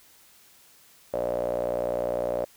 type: tone with band-pass filter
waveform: sawtooth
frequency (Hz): 60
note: B1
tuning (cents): -49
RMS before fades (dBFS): -28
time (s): 1.13-2.45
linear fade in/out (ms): 10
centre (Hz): 570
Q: 9.5
effects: white hiss -56 dBFS RMS until 2.56 s